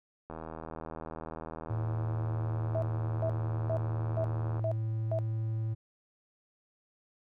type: click train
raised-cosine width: 1 ms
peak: -27 dBFS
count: 345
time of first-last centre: 0.3-4.595 s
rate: 80.1 Hz
type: tone with pitch glide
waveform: triangle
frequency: 110 to 111.02 Hz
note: A2 to A2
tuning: 0 to +16 cents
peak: -28 dBFS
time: 1.69-5.75 s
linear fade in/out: 20 ms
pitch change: +16 cents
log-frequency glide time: 2.99-5.32 s
type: tone bursts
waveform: sine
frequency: 650 Hz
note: E5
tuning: 24 cents flat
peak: -30 dBFS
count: 6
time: 2.75-5.188 s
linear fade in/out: 0 ms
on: 73 ms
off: 400 ms
effects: none